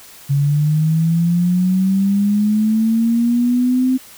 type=linear sweep; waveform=sine; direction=up; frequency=138.5 to 260.2 Hz; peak=-12 dBFS; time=0.29-3.98 s; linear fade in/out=20 ms; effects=white hiss -41 dBFS RMS until 4.17 s